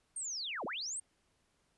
sine linear two-way sweep, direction down then up, 8870 to 170 to 8870 Hz, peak -37 dBFS, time 0.16-1 s, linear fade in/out 5 ms, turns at 0.65 s, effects pink hiss -75 dBFS RMS until 1.77 s + resampled to 24000 Hz

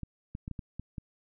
clicks, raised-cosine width 5 ms, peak -25 dBFS, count 7, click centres 0.033 / 0.351 / 0.479 / 0.513 / 0.592 / 0.796 / 0.982 s, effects none

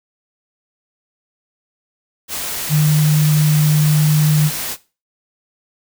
sine tone in noise, 151.8 Hz, D#3, 42 cents flat, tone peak -10 dBFS, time 2.69-4.51 s, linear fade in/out 50 ms, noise white, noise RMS -24 dBFS, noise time 2.28-4.77 s, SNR +11 dB, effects noise-tail reverb RT60 0.3 s tail -17 dB re dry

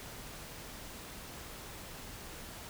silence, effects pink hiss -47 dBFS RMS until 2.69 s

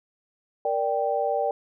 sine chord, G minor, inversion first, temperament equal, 466.2 / 587.3 / 784 Hz, Bb4 / D5 / G5, 0 / 0 / 0 cents, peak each -28 / -26 / -26 dBFS, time 0.65-1.51 s, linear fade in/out 2 ms, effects none

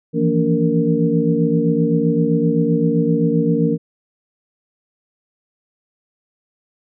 sine tone cluster, 162.2 / 169.9 / 230.3 / 287 / 463.5 Hz, E3 / F3 / A#3 / D4 / A#4, -28 / -47 / -21 / -40 / -10 cents, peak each -20 dBFS, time 0.13-3.78 s, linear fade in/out 50 ms, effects none

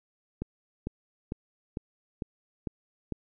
click train, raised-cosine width 3 ms, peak -19 dBFS, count 7, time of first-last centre 0.42-3.123 s, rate 2.22 Hz, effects none

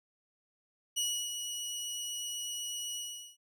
20% pulse tone with ADSR envelope, 2923 Hz, F#7, 22 cents flat, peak -24 dBFS, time 0.96-3.37 s, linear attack 18 ms, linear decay 310 ms, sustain -7 dB, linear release 410 ms, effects none

